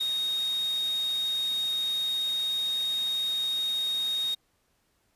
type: tone in noise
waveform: sine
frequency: 3729 Hz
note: A#7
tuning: in tune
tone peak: -26 dBFS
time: 0-4.35 s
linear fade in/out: 10 ms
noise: white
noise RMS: -43 dBFS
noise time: 0-4.35 s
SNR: +14 dB
effects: pink hiss -71 dBFS RMS until 5.15 s + resampled to 32000 Hz